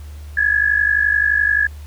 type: tone pair together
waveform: sine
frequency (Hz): 1661.2 / 1712.8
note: G#6 / A6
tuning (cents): 0 / -47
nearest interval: minor second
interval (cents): 53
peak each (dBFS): -16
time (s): 0.37-1.67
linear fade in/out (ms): 5
effects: added 74 Hz sine -31 dBFS peak until 1.86 s + pink hiss -48 dBFS RMS until 1.86 s